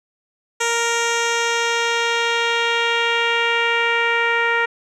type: tone with low-pass filter sweep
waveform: 10% pulse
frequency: 466.2 Hz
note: A#4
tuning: in tune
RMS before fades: -19 dBFS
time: 0.6-4.66 s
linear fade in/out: 10 ms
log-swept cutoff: 7400 to 2000 Hz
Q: 1.8
effects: none